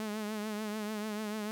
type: tone with vibrato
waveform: sawtooth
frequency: 212.8 Hz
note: G#3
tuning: 42 cents sharp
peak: -31 dBFS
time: 0-1.51 s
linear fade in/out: 0 ms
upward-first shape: triangle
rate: 6.8 Hz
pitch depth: 64 cents each way
effects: none